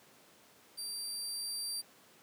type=tone with level ramp; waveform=25% pulse; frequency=4699 Hz; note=D8; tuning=in tune; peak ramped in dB=-34 to -31 dBFS; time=0.77-1.82 s; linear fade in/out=20 ms; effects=pink hiss -61 dBFS RMS until 2.22 s + high-pass 200 Hz 12 dB/octave